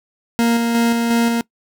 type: tone with tremolo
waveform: 40% pulse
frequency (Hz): 233.1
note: A#3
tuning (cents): 0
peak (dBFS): -12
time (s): 0.39-1.41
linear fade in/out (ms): 0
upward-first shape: square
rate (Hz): 2.8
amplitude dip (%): 30
effects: noise-tail reverb RT60 0.1 s tail -22 dB re dry